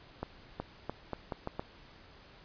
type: accelerating click train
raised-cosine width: 1 ms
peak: -21 dBFS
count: 7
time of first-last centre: 0.23-1.595 s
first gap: 370 ms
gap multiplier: 0.8
effects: pink hiss -56 dBFS RMS until 2.44 s + resampled to 11025 Hz